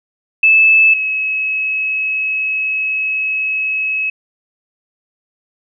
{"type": "tone pair in turn", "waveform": "sine", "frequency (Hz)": [2618, 2572], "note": ["E7", "E7"], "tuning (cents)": [-13, -43], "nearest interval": "unison", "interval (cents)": 30, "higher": "first", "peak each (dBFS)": [-6, -15], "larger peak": "first", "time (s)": [[0.43, 0.94], [0.94, 4.1]], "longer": "second", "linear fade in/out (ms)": 5, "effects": []}